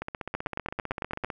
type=two click trains; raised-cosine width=0.5 ms; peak=-14 / -18 dBFS; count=9 / 21; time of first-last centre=0.35-1.246 / 0.02-1.302 s; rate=8.93 / 15.6 Hz; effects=none